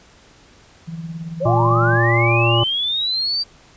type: tone with tremolo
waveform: sine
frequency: 164.81 Hz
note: E3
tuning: in tune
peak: -24 dBFS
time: 0.87-1.99 s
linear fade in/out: 20 ms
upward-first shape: sine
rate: 18 Hz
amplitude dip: 60%
type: linear sweep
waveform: sine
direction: up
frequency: 493.9 to 4699 Hz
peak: -18 dBFS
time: 1.4-3.44 s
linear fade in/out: 20 ms
type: harmonic tone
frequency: 116.54 Hz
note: A#2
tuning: in tune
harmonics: 1 / 3 / 5 / 7 / 9 / 10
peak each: -16 / -21 / -23 / -24 / -26 / -26 dBFS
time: 1.45-2.64 s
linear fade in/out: 10 ms
effects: pink hiss -49 dBFS RMS until 3.76 s + resampled to 16000 Hz